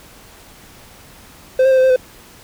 triangle tone with pitch steps, 518 / 531 / 523 / 516 / 523 / 509 Hz, C5 / C5 / C5 / C5 / C5 / C5, -17 / +25 / -1 / -24 / -1 / -48 cents, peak -7 dBFS, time 1.59-1.962 s, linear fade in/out 5 ms, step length 62 ms, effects pink hiss -43 dBFS RMS until 2.43 s

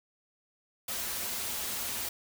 white noise with comb filter, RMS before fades -35 dBFS, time 0.88-2.09 s, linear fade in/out 5 ms, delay 6.6 ms, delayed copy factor -0.6, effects none

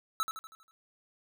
square tone with echo, 1308 Hz, E6, 14 cents flat, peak -28 dBFS, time 0.2-0.23 s, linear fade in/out 0 ms, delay 80 ms, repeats 6, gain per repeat -6 dB, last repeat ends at 0.71 s, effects none

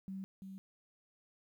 sine tone with echo, 192.1 Hz, G3, 35 cents flat, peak -40 dBFS, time 0.08-0.24 s, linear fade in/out 0 ms, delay 340 ms, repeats 1, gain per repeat -5 dB, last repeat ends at 0.58 s, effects 12-bit

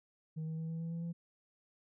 sine tone with pitch steps, 158 / 159.84 / 161.69 / 163.57 / 165.47 / 167.4 / 169.34 Hz, D#3 / D#3 / E3 / E3 / E3 / E3 / E3, +27 / +47 / -33 / -13 / +7 / +27 / +47 cents, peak -34 dBFS, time 0.36-1.13 s, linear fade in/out 20 ms, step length 110 ms, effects tanh soft clip ceiling -36 dBFS

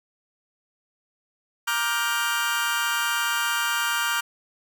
30% pulse chord, G minor seventh, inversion first, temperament just, 940.8 / 1176 / 1411.2 / 1568 Hz, Bb5 / D6 / F6 / G6, +16 / +2 / +18 / 0 cents, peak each -28 / -27 / -24 / -26 dBFS, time 1.67-4.21 s, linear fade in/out 10 ms, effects none

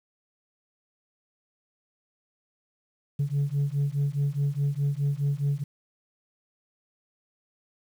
sine beating tone pair, 139.8 / 144.6 Hz, C#3 / D3, +15 / -27 cents, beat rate 4.8 Hz, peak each -25 dBFS, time 3.19-5.64 s, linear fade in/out 10 ms, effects tanh soft clip ceiling -20 dBFS + 9-bit

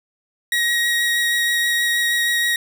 30% pulse tone with vibrato, 1893 Hz, A#6, 26 cents sharp, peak -14 dBFS, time 0.52-2.56 s, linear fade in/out 2 ms, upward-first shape triangle, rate 6.3 Hz, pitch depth 12 cents each way, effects none

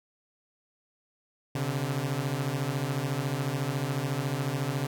sawtooth beating tone pair, 130 / 144 Hz, C3 / D3, -11 / -34 cents, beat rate 14 Hz, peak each -27 dBFS, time 1.55-4.87 s, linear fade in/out 5 ms, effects none

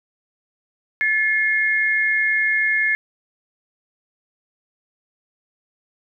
sine tone pair together, 1734 / 2145 Hz, A6 / C7, -26 / +42 cents, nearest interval major third, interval 368 cents, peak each -19 dBFS, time 1.01-2.95 s, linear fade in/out 0 ms, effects none

